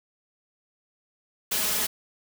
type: noise with comb filter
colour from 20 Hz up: white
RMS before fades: -26 dBFS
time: 1.51-1.87 s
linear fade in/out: 10 ms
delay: 4.7 ms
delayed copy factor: +0.95
effects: none